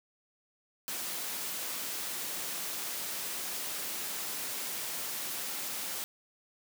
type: high-pass noise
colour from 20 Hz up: white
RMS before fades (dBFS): -37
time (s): 0.88-6.04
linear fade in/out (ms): 0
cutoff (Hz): 160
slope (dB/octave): 12
effects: none